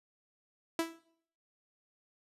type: tone with exponential decay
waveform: sawtooth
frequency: 329.6 Hz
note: E4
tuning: in tune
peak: -23 dBFS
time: 0.79-0.99 s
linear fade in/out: 2 ms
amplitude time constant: 42 ms
effects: noise-tail reverb RT60 0.6 s tail -18 dB re dry + resampled to 32000 Hz